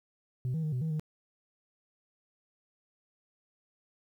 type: tone with pitch steps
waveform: sine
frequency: 126.4 / 160.5 / 154 / 125.9 / 159.9 / 154.3 Hz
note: B2 / E3 / D#3 / B2 / D#3 / D#3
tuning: +41 / -46 / -17 / +34 / +48 / -14 cents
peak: -27 dBFS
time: 0.45-0.996 s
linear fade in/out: 0 ms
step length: 91 ms
effects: tanh soft clip ceiling -28 dBFS + 11-bit